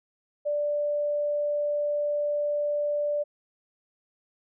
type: tone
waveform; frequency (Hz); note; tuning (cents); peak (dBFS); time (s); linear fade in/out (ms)
sine; 587.3; D5; 0; -24; 0.45-3.24; 20
effects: none